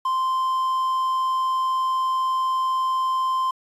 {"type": "tone with quantisation", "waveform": "triangle", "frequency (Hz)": 1042, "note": "C6", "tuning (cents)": -7, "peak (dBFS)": -18, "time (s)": [0.05, 3.51], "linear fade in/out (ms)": 5, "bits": 8, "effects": ["resampled to 32000 Hz"]}